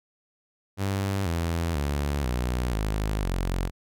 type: tone with pitch steps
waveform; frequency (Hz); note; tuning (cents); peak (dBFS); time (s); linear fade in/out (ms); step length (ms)
sawtooth; 98 / 83.85 / 71.74 / 61.38 / 52.52 / 44.93; G2 / E2 / D2 / B1 / G#1 / F1; 0 / +30 / -40 / -10 / +20 / +50; -21; 0.77-3.71; 50; 490
effects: none